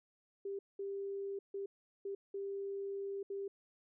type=tone bursts at uneven times; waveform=sine; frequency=395.8 Hz; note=G4; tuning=17 cents sharp; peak=-38 dBFS; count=6; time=0.45-0.59 / 0.79-1.39 / 1.54-1.66 / 2.05-2.15 / 2.34-3.23 / 3.3-3.48 s; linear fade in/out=5 ms; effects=none